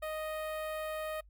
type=tone with notch filter; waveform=sawtooth; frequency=622.3 Hz; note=D#5; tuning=in tune; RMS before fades=-38 dBFS; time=0.02-1.21 s; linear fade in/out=10 ms; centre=5900 Hz; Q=0.64; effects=noise-tail reverb RT60 0.1 s tail -26 dB re dry + added 50 Hz sine -56 dBFS peak until 1.29 s